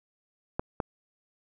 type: clicks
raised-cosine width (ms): 1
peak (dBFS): -14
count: 2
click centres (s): 0.595 / 0.802
effects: none